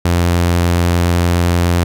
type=tone with vibrato; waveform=sawtooth; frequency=86.8 Hz; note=F2; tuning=10 cents flat; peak=-7 dBFS; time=0.05-1.84 s; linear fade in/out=5 ms; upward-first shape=triangle; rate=10 Hz; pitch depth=9 cents each way; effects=none